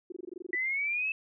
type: tone bursts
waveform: sine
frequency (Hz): 357.7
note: F4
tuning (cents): +41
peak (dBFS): -36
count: 11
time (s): 0.1-0.552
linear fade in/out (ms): 5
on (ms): 22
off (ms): 21
type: exponential sweep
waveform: sine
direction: up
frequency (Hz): 1960 to 2637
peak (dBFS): -28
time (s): 0.53-1.12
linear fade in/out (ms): 2
effects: none